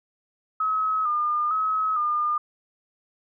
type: tone with vibrato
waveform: sine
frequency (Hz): 1244.5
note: D#6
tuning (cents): 0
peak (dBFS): -21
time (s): 0.6-2.38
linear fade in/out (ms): 5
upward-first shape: square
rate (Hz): 1.1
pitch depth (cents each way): 49
effects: none